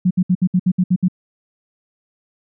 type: tone bursts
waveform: sine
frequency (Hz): 182.1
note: F#3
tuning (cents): -27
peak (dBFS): -11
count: 9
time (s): 0.05-1.084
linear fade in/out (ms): 10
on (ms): 58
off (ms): 64
effects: none